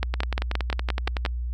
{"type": "two click trains", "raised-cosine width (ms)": 0.3, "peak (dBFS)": [-9, -11], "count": [8, 13], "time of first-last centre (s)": [[0.03, 1.252], [0.14, 1.261]], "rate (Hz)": [5.73, 10.7], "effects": ["added 60 Hz sine -26 dBFS peak until 1.53 s"]}